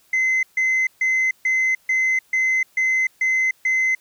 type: tone bursts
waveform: sine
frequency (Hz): 2054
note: C7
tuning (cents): -33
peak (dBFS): -14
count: 9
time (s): 0.13-3.95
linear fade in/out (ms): 5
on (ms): 300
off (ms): 140
effects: tanh soft clip ceiling -15 dBFS + white hiss -58 dBFS RMS until 4 s